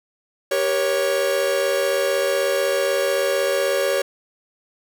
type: chord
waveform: 45% pulse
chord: G diminished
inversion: none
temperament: equal with one note detuned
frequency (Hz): 392 / 478.4 / 554.4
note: G4 / Bb4 / Db5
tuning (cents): 0 / +45 / 0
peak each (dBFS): -25 / -26 / -20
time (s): 0.51-4.02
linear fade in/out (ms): 5
effects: none